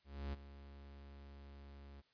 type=tone with ADSR envelope; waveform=45% pulse; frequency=70.1 Hz; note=C#2; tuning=20 cents sharp; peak=-39 dBFS; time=0.04-2.02 s; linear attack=290 ms; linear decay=23 ms; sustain=-14 dB; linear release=25 ms; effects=white hiss -75 dBFS RMS until 2.13 s + resampled to 11025 Hz